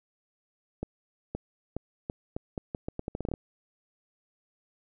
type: accelerating click train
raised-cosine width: 2 ms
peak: -19 dBFS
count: 16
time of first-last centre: 0.83-3.339 s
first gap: 520 ms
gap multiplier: 0.8
effects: none